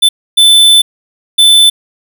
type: tone bursts at uneven times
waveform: square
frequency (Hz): 3520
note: A7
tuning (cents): 0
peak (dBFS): -3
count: 3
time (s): 0.02-0.09 / 0.37-0.82 / 1.38-1.7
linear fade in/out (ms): 10
effects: none